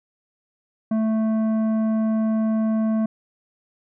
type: tone with tanh clipping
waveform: sine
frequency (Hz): 220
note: A3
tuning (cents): 0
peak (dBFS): -20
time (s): 0.91-3.06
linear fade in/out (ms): 5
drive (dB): 10
effects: none

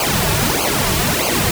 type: noise with flanger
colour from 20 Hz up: pink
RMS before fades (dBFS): -17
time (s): 0-1.51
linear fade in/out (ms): 2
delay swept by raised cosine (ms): 0.54 to 4.04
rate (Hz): 1.6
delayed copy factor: -0.9
effects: none

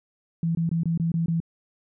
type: tone bursts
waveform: sine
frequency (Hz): 166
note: E3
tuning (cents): +12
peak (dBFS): -21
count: 7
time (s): 0.43-1.402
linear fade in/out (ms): 2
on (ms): 120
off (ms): 22
effects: none

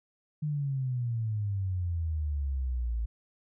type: exponential sweep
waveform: sine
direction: down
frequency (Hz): 153.4 to 55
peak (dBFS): -28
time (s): 0.42-3.06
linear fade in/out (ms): 10
effects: none

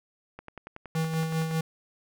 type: click train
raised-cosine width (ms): 0.5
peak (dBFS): -26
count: 13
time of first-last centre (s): 0.39-1.511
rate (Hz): 10.7
type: tone with tremolo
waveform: square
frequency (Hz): 161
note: E3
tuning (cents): -41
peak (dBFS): -25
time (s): 0.95-1.61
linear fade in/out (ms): 5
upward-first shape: sine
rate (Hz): 5.1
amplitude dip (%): 50
effects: none

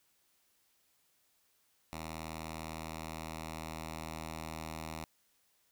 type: tone with notch filter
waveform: 5% pulse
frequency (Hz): 79.8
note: D#2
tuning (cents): +44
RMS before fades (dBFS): -43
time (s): 1.93-5.04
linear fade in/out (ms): 0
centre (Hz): 440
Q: 1.3
effects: white hiss -73 dBFS RMS until 5.71 s

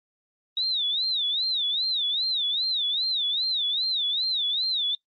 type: tone with vibrato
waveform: sine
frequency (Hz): 3766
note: A#7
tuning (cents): +17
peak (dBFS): -23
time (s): 0.57-4.95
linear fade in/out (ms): 2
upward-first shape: sine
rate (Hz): 2.5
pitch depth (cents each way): 180
effects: noise-tail reverb RT60 0.1 s tail -22 dB re dry + Opus 32 kbps

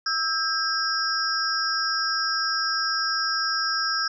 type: tone cluster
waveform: sine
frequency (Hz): 1312 / 1603 / 5060 / 5540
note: E6 / G6 / D#8 / F8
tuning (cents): -9 / +38 / +28 / -15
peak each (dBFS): -28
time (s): 0.06-4.08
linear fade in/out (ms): 5
effects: none

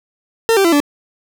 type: tone with pitch steps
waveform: 40% pulse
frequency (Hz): 454.5 / 391.1 / 336.6 / 289.6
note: A#4 / G4 / E4 / D4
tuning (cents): -44 / -4 / +36 / -24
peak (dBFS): -9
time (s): 0.49-0.802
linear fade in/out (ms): 0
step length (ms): 78
effects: none

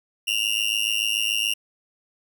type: tone with amplitude modulation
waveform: 40% pulse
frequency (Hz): 2810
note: F7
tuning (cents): +10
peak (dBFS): -16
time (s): 0.27-1.54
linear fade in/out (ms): 10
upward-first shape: sine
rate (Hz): 107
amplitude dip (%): 100
effects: none

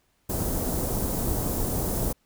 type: band-stop noise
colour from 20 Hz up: pink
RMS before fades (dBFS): -27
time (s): 0.29-2.13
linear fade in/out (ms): 10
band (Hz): 650 to 9700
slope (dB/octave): 12
effects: pink hiss -69 dBFS RMS until 2.25 s

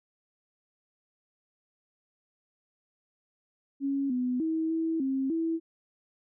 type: tone with pitch steps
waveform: sine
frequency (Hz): 276.5 / 250 / 320.9 / 325.1 / 267.5 / 327.5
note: C#4 / B3 / E4 / E4 / C4 / E4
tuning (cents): -4 / +21 / -46 / -24 / +38 / -11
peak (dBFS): -26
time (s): 3.8-5.6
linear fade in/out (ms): 50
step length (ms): 300
effects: none

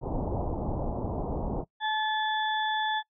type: low-pass noise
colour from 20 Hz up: pink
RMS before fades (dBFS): -31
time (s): 0.01-1.65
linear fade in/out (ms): 50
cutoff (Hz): 930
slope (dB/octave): 48
type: harmonic tone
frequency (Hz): 865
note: A5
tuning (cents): -30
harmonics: 1 / 2 / 4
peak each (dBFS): -28 / -31 / -34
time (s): 1.8-3.03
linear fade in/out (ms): 50
effects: noise-tail reverb RT60 0.1 s tail -23 dB re dry

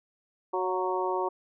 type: harmonic tone with a mistuned harmonic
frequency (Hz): 185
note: F#3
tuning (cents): 0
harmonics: 2 / 3 / 4 / 5 / 6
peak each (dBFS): -30 / -35 / -35 / -31 / -35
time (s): 0.53-1.29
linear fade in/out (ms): 10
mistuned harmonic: 4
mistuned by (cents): -23
effects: none

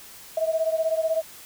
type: beating tone pair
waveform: sine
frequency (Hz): 640 / 656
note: D#5 / E5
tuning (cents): +49 / -9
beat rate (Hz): 16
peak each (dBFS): -23 / -26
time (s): 0.37-1.22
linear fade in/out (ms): 5
effects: white hiss -45 dBFS RMS until 1.45 s

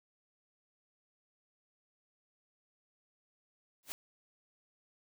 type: noise with exponential growth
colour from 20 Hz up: white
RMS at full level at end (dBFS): -36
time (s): 3.83-3.92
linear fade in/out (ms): 0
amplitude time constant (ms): 18
effects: none

